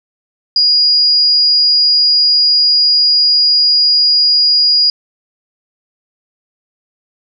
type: tone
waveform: sine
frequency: 4877 Hz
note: D#8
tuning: 35 cents flat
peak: -7 dBFS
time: 0.56-4.9 s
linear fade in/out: 2 ms
effects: none